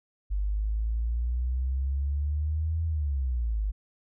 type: exponential two-way sweep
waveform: sine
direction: up then down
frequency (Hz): 49 to 82.41 to 49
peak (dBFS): -25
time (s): 0.3-3.72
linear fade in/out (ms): 20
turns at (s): 2.85
effects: none